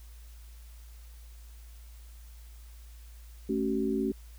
sine chord, F# minor, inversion first, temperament equal with one note detuned, 220 / 277.2 / 378.9 Hz, A3 / C#4 / F#4, 0 / 0 / +41 cents, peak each -31 dBFS, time 3.49-4.12 s, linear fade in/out 5 ms, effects added 57 Hz sine -46 dBFS peak until 4.38 s + white hiss -60 dBFS RMS until 4.38 s

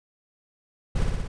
brown noise with echo, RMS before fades -22 dBFS, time 0.95-1.04 s, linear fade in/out 10 ms, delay 60 ms, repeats 4, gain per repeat -2 dB, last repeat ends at 1.28 s, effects resampled to 22050 Hz

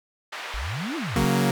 white band-pass noise, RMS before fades -35 dBFS, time 0.32-1.19 s, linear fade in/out 10 ms, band 670 to 2300 Hz, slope 12 dB/octave
sine exponential two-way sweep, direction up then down, 45.71 to 351.9 to 45.71 Hz, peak -28 dBFS, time 0.54-1.25 s, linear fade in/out 0 ms, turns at 0.96 s
sawtooth chord, F# major, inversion second, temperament equal, 138.59 / 185 / 233.1 Hz, C#3 / F#3 / A#3, 0 / 0 / 0 cents, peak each -20 dBFS, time 1.16-1.51 s, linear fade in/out 2 ms
effects none

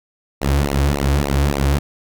sawtooth tone with flanger, 70.3 Hz, C#2, 25 cents sharp, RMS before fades -17 dBFS, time 0.41-1.79 s, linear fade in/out 10 ms, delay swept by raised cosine 0.59 to 5.19 ms, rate 3.5 Hz, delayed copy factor -0.9, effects none

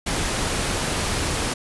pink noise, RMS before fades -24 dBFS, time 0.06-1.54 s, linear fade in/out 10 ms, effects resampled to 24000 Hz

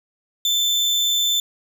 35% pulse tone, 3536 Hz, A7, 8 cents sharp, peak -15 dBFS, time 0.45-1.4 s, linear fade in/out 2 ms, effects none

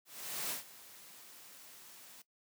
white noise with ADSR envelope, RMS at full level -37 dBFS, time 0.05-2.22 s, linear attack 450 ms, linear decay 130 ms, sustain -18 dB, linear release 4 ms, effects noise-tail reverb RT60 0.1 s tail -18 dB re dry + high-pass 150 Hz 12 dB/octave

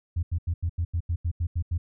sine tone bursts, 85.1 Hz, F2, 44 cents flat, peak -22 dBFS, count 11, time 0.16-1.78 s, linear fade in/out 10 ms, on 70 ms, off 85 ms, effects tanh soft clip ceiling -19 dBFS

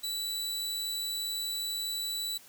sawtooth tone, 3951 Hz, B7, in tune, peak -29 dBFS, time 0.03-2.38 s, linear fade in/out 10 ms, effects white hiss -55 dBFS RMS until 2.48 s

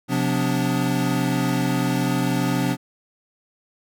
square tone cluster, 130.8 / 178.3 / 250.2 / 290.8 Hz, C3 / F3 / B3 / D4, 0 / +36 / +23 / -17 cents, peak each -26 dBFS, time 0.08-2.77 s, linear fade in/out 50 ms, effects none

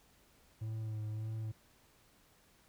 triangle tone with vibrato, 109 Hz, A2, 16 cents flat, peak -35 dBFS, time 0.61-1.52 s, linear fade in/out 10 ms, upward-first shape sine, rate 1.7 Hz, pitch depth 28 cents each way, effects pink hiss -67 dBFS RMS until 2.68 s

